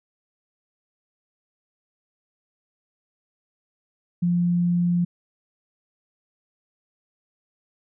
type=tone; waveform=sine; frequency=174.61 Hz; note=F3; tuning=in tune; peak=-18 dBFS; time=4.22-5.05 s; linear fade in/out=10 ms; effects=none